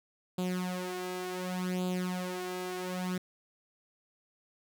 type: tone with flanger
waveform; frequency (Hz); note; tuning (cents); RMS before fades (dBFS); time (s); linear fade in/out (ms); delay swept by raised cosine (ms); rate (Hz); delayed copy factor
sawtooth; 182.2; F#3; -26; -35; 0.38-3.18; 5; 0.26 to 3.06; 0.68; +0.75
effects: none